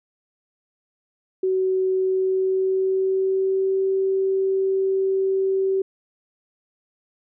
sine tone with pitch glide, 376 to 384.3 Hz, F#4 to G4, +28 to -34 cents, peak -18 dBFS, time 1.43-5.82 s, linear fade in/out 5 ms, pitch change +38 cents, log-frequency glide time 1.91-3.83 s, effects none

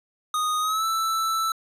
square tone with pitch glide, 1241 to 1322.4 Hz, D#6 to E6, -5 to +5 cents, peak -23 dBFS, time 0.34-1.52 s, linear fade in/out 2 ms, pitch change +110 cents, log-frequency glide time 0.6-0.85 s, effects resampled to 32000 Hz

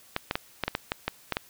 clicks, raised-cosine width 0.3 ms, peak -10 dBFS, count 10, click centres 0.164 / 0.311 / 0.355 / 0.637 / 0.68 / 0.751 / 0.919 / 1.08 / 1.323 / 1.369 s, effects white hiss -55 dBFS RMS until 1.49 s

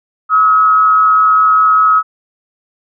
sine tone with frequency modulation, 1281 Hz, E6, 50 cents flat, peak -6 dBFS, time 0.29-2.03 s, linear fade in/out 50 ms, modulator 143 Hz, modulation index 0.34, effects none

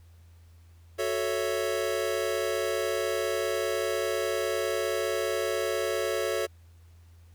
square chord, F# minor seventh, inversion none, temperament equal, 370 / 440 / 554.4 / 659.3 Hz, F#4 / A4 / C#5 / E5, 0 / 0 / 0 / 0 cents, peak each -34 / -32 / -32 / -36 dBFS, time 0.98-6.47 s, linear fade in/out 20 ms, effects added 84 Hz sine -51 dBFS peak until 7.34 s + pink hiss -66 dBFS RMS until 7.34 s

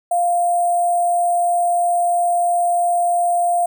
sine tone with sample-and-hold, 698.5 Hz, F5, in tune, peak -14 dBFS, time 0.11-3.66 s, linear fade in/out 5 ms, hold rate 8820 Hz, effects none

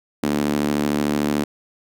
sawtooth tone with high-pass filter, 73.42 Hz, D2, in tune, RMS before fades -21 dBFS, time 0.23-1.44 s, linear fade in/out 5 ms, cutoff 250 Hz, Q 2.8, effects none

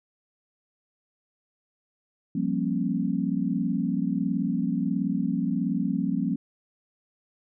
sine chord, G half-diminished seventh, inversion third, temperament equal with one note detuned, 174.61 / 196 / 233.1 / 271.3 Hz, F3 / G3 / Bb3 / Db4, 0 / 0 / 0 / -37 cents, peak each -29 dBFS, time 2.35-6.36 s, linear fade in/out 5 ms, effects none

